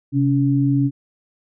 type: tone pair together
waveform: sine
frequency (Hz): 132.9 / 281.6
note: C3 / C#4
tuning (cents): +27 / +27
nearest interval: octave + minor second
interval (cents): 1300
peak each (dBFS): -17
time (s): 0.12-0.91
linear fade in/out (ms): 50
effects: none